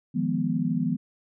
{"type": "chord", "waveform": "sine", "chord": "F half-diminished seventh", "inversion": "third", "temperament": "equal", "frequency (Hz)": [155.56, 174.61, 207.7, 246.9], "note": ["Eb3", "F3", "Ab3", "Cb4"], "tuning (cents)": [0, 0, 0, 0], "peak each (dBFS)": [-30, -28, -30, -27], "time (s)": [0.14, 0.97], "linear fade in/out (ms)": 20, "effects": []}